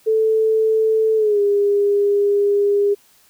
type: tone with pitch glide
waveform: sine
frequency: 440 to 405.8 Hz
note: A4 to G#4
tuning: 0 to -40 cents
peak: -13 dBFS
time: 0.06-2.95 s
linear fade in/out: 20 ms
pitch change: -140 cents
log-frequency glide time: 1.16-1.4 s
effects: white hiss -54 dBFS RMS until 3.29 s